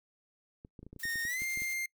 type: clicks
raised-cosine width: 3 ms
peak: -35 dBFS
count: 12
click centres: 0.649 / 0.792 / 0.83 / 0.866 / 0.93 / 0.963 / 1.054 / 1.157 / 1.252 / 1.42 / 1.574 / 1.62 s
type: noise with tremolo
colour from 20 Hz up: blue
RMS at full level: -47 dBFS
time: 0.99-1.74 s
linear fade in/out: 10 ms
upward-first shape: square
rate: 9.9 Hz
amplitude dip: 45%
type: tone with pitch glide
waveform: 45% pulse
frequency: 1845 to 2107 Hz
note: A#6 to C7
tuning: -18 to +12 cents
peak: -33 dBFS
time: 1.03-1.86 s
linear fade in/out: 5 ms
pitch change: +230 cents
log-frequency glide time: 1.24-1.41 s
effects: noise-tail reverb RT60 0.1 s tail -25 dB re dry